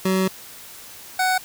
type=tone pair in turn; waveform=25% pulse; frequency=188.5 / 744.9 Hz; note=F#3 / F#5; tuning=+32 / +11 cents; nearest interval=2 octaves; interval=2379 cents; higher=second; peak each=-14 dBFS; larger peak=neither; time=0.05-0.28 / 1.19-1.38 s; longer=first; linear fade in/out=5 ms; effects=white hiss -41 dBFS RMS until 1.44 s